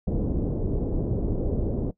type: low-pass noise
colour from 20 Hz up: pink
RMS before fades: -26 dBFS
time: 0.07-1.91 s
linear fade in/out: 5 ms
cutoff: 480 Hz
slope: 24 dB/octave
effects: noise-tail reverb RT60 0.1 s tail -18 dB re dry